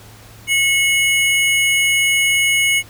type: tone pair together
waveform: square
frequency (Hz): 2189 / 2925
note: C#7 / F#7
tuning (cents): -22 / -21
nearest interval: perfect fourth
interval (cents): 501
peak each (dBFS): -15 / -19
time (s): 0.47-2.83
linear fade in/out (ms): 50
effects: added 109 Hz sine -42 dBFS peak until 2.89 s + pink hiss -43 dBFS RMS until 2.89 s